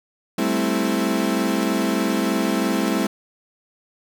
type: chord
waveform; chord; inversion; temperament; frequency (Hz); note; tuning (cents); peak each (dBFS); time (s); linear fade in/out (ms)
35% pulse; A minor seventh; third; equal with one note detuned; 196 / 219.2 / 261.6 / 329.6; G3 / A3 / C4 / E4; 0 / -6 / 0 / 0; -23; 0.38-3.07; 5
effects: none